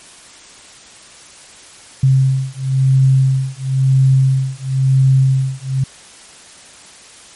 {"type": "beating tone pair", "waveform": "sine", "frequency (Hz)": [132.5, 133.48], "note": ["C3", "C3"], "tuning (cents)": [22, 35], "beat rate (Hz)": 0.98, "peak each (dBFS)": -13, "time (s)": [2.03, 5.84], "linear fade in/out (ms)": 5, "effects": ["white hiss -40 dBFS RMS until 7.35 s", "MP3 48 kbps"]}